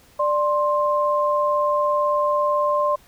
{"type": "tone pair together", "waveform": "sine", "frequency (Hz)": [591, 1053], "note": ["D5", "C6"], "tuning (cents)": [11, 11], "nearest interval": "minor seventh", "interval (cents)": 1000, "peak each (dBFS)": -20, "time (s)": [0.19, 2.96], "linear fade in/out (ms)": 10, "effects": ["pink hiss -53 dBFS RMS until 3.07 s"]}